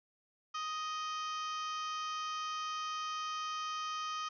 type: harmonic tone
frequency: 624 Hz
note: D#5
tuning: 5 cents sharp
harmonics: 2 / 3 / 4 / 5 / 6 / 7 / 8 / 9 / 10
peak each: -37 / -52 / -50 / -46 / -58 / -57 / -53 / -54 / -55 dBFS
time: 0.54-4.29 s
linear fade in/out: 10 ms
effects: none